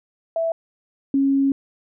sine tone pair in turn, 659.3 / 274.2 Hz, E5 / C#4, 0 / -19 cents, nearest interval octave + minor third, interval 1519 cents, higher first, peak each -19 / -15 dBFS, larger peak second, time 0.36-0.52 / 1.14-1.52 s, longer second, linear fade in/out 2 ms, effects none

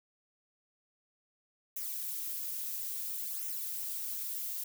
violet noise with flanger, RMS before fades -38 dBFS, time 1.76-4.64 s, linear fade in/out 5 ms, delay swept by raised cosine 0.22 to 5.52 ms, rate 0.59 Hz, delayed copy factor -0.6, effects none

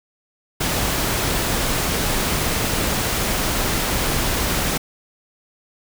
pink noise, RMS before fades -21 dBFS, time 0.6-4.78 s, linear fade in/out 10 ms, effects none

